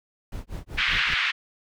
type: noise with tremolo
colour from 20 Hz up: brown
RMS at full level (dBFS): -32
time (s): 0.32-1.14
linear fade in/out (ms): 2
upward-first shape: sine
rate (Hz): 5.2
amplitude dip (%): 100
type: band-pass noise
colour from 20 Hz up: pink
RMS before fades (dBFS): -24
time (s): 0.77-1.32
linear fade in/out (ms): 20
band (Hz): 1600 to 3200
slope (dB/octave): 24
effects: none